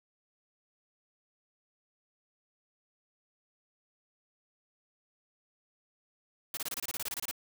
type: noise bursts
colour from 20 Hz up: white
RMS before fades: -36 dBFS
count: 14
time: 6.54-7.312 s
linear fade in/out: 2 ms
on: 31 ms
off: 26 ms
effects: none